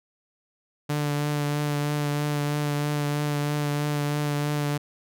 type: tone with vibrato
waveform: sawtooth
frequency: 146.83 Hz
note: D3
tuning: in tune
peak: -20 dBFS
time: 0.89-4.78 s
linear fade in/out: 10 ms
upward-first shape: triangle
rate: 3.1 Hz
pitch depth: 21 cents each way
effects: none